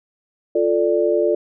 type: chord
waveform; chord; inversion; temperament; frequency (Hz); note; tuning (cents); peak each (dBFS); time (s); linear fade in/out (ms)
sine; D minor; first; equal; 349.2 / 440 / 587.3; F4 / A4 / D5; 0 / 0 / 0; -19; 0.55-1.35; 5
effects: none